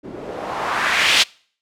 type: noise with low-pass filter sweep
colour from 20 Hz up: blue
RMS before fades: -20 dBFS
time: 0.03-1.24 s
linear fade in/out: 20 ms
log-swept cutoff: 270 to 3700 Hz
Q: 1.7
effects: noise-tail reverb RT60 0.5 s tail -26 dB re dry